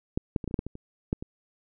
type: clicks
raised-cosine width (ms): 3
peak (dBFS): -13 / -12 / -22 / -18 / -30 / -12 / -15 / -22 / -28 / -12 / -23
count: 11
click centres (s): 0.175 / 0.362 / 0.442 / 0.477 / 0.511 / 0.542 / 0.591 / 0.666 / 0.754 / 1.129 / 1.225
effects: none